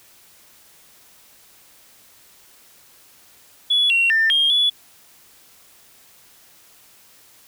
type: tone with pitch steps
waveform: sine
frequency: 3403 / 2738 / 1795 / 3225 / 3419 Hz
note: G#7 / F7 / A6 / G7 / G#7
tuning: +41 / -35 / +34 / +48 / +50 cents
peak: -13 dBFS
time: 3.7-4.7 s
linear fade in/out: 10 ms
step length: 200 ms
effects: tanh soft clip ceiling -10 dBFS + white hiss -51 dBFS RMS until 7.47 s